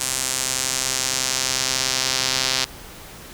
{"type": "tone with band-pass filter sweep", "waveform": "sawtooth", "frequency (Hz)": 130.81, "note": "C3", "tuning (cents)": 0, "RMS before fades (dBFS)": -23, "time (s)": [0, 2.65], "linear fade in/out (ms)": 10, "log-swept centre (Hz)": [8200, 4800], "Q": 1.6, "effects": ["pink hiss -40 dBFS RMS until 3.33 s"]}